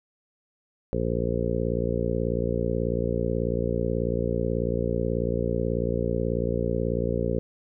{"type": "harmonic tone", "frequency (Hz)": 58.27, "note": "A#1", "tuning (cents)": 0, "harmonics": [1, 2, 3, 4, 5, 6, 7, 8, 9], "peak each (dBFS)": [-31, -31, -31, -33, -37, -36, -32, -31, -32], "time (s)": [0.93, 7.39], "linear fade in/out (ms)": 0, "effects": []}